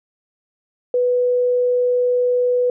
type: tone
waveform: sine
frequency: 493.9 Hz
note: B4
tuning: in tune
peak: -14 dBFS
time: 0.94-2.7 s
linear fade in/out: 2 ms
effects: none